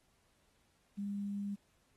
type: tone with quantisation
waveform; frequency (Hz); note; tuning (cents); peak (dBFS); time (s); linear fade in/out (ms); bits
sine; 201.7; G3; +50; -36; 0.97-1.56; 20; 11
effects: pink hiss -74 dBFS RMS until 1.96 s + AAC 32 kbps